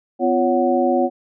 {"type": "tone cluster", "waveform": "sine", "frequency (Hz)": [253.3, 346.6, 557, 740], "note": ["B3", "F4", "C#5", "F#5"], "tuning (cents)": [44, -13, 8, 0], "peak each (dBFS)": -20, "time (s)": [0.19, 1.1], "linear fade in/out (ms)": 50, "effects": []}